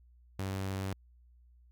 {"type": "tone", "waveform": "sawtooth", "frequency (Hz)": 96.2, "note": "G2", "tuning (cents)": -32, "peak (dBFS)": -30, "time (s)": [0.39, 0.93], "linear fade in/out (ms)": 0, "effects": ["added 60 Hz sine -58 dBFS peak until 1.71 s"]}